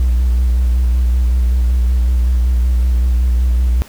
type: tone with vibrato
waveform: triangle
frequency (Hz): 61.3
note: B1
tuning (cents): -12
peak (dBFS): -7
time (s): 0-3.82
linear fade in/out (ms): 0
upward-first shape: square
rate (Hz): 5.3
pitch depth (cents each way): 37
effects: tanh soft clip ceiling -6 dBFS + pink hiss -40 dBFS RMS until 3.88 s